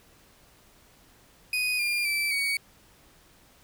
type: tone with pitch steps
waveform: 35% pulse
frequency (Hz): 2489 / 2406 / 2325 / 2247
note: D#7 / D7 / D7 / C#7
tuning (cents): 0 / +41 / -18 / +23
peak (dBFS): -23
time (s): 1.53-2.57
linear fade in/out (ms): 2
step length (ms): 260
effects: pink hiss -58 dBFS RMS until 3.63 s